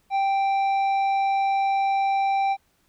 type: tone with tanh clipping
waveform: sine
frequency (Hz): 784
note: G5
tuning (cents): 0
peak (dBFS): -21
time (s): 0.1-2.57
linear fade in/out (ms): 50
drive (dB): 8
effects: pink hiss -66 dBFS RMS until 2.88 s